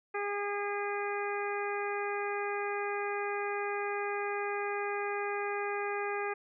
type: harmonic tone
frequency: 407.5 Hz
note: G#4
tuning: 33 cents flat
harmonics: 1 / 2 / 3 / 4 / 5 / 6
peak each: -35 / -38 / -40 / -41 / -42 / -43 dBFS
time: 0.14-6.34 s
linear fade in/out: 10 ms
effects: none